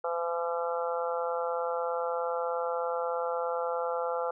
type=harmonic tone; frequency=169.8 Hz; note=F3; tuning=48 cents flat; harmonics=3 / 4 / 5 / 6 / 7 / 8; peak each=-31 / -37 / -36 / -43 / -39 / -38 dBFS; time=0.04-4.31 s; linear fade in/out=5 ms; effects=none